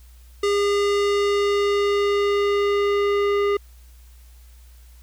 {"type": "tone with low-pass filter sweep", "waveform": "square", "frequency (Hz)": 405.8, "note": "G#4", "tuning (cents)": -40, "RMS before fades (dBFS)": -20, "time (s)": [0.43, 3.57], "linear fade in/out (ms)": 5, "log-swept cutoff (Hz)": [7100, 2300], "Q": 0.81, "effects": ["added 60 Hz sine -44 dBFS peak until 5.02 s", "white hiss -57 dBFS RMS until 5.02 s"]}